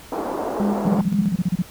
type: band-pass noise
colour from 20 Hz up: pink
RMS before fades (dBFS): -26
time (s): 0.12-1.01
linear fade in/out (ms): 2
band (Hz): 290 to 1000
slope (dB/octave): 24
type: tone with tremolo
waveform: sine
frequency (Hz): 204.7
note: G#3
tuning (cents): -25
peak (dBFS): -18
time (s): 0.6-1.36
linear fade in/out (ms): 0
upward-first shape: square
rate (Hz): 3.8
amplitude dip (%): 50
type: tone bursts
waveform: sine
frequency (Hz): 179.8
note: F#3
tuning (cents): -49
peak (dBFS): -16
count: 12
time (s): 0.85-1.622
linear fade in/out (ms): 5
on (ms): 35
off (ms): 32
effects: pink hiss -43 dBFS RMS until 1.7 s